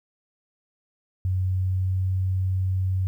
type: tone with pitch glide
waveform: sine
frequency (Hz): 92.9 to 93.76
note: F#2 to F#2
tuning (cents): +7 to +23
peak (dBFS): -21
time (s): 1.25-3.07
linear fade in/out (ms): 0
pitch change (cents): +16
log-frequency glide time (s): 1.37-2.12
effects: 10-bit